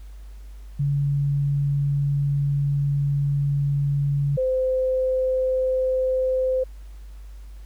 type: tone pair in turn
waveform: sine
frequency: 141.8 / 516.8 Hz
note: C#3 / C5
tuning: +40 / -21 cents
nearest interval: octave + minor seventh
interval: 2239 cents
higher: second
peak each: -19 dBFS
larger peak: neither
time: 0.79-4.37 / 4.37-6.64 s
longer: first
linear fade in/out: 10 ms
effects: added 50 Hz sine -37 dBFS peak until 7.65 s + pink hiss -58 dBFS RMS until 7.65 s